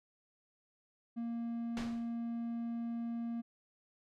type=tone; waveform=triangle; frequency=233.1 Hz; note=A#3; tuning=in tune; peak=-34 dBFS; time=1.16-3.42 s; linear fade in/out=20 ms
type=noise with exponential decay; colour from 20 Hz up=pink; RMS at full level=-39 dBFS; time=1.77-2.16 s; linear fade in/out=0 ms; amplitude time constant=84 ms
effects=low-pass 5000 Hz 12 dB/octave